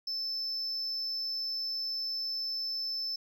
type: tone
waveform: triangle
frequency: 5274 Hz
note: E8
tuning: in tune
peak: -30 dBFS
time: 0.07-3.16 s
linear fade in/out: 5 ms
effects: tanh soft clip ceiling -27 dBFS